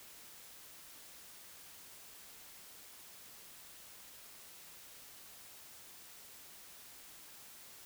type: silence
effects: white hiss -55 dBFS RMS until 7.85 s